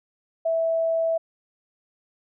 sine tone, 656 Hz, E5, 9 cents flat, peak -20 dBFS, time 0.45-1.18 s, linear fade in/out 10 ms, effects none

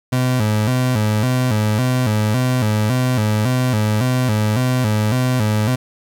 30% pulse tone with vibrato, 116.54 Hz, A#2, in tune, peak -12 dBFS, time 0.12-5.76 s, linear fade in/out 10 ms, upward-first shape square, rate 1.8 Hz, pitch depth 150 cents each way, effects 9-bit

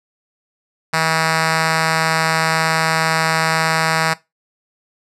5% pulse tone with notch filter, 161 Hz, E3, 41 cents flat, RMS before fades -17 dBFS, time 0.93-4.14 s, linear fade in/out 10 ms, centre 360 Hz, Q 0.74, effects noise-tail reverb RT60 0.2 s tail -19 dB re dry + low-pass 9000 Hz 12 dB/octave

